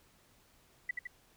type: tone with echo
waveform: sine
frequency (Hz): 1975.5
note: B6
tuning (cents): 0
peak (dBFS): -30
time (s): 0.89-0.91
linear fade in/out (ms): 5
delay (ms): 81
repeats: 2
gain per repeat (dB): -4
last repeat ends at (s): 1.072
effects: pink hiss -66 dBFS RMS until 1.36 s